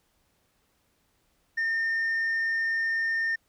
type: tone with tanh clipping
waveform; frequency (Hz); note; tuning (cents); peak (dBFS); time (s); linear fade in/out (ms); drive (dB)
sine; 1816; A#6; -46; -25; 1.57-3.36; 10; 1
effects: pink hiss -70 dBFS RMS until 3.48 s